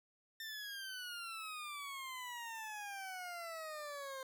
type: exponential sweep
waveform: 20% pulse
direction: down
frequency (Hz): 1806 to 523.3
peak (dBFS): -39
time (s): 0.4-4.23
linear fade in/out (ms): 2
effects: none